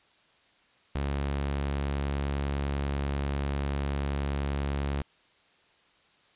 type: tone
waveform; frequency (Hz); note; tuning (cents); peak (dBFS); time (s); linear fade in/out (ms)
sawtooth; 70.2; C#2; +22; -24; 0.95-5.02; 5
effects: white hiss -63 dBFS RMS until 6.35 s + resampled to 8000 Hz